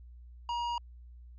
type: tone with tanh clipping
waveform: triangle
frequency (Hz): 951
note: A#5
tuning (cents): +34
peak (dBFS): -33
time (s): 0.49-0.78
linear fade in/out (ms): 2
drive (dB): 16
effects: added 60 Hz sine -48 dBFS peak until 1.38 s + resampled to 16000 Hz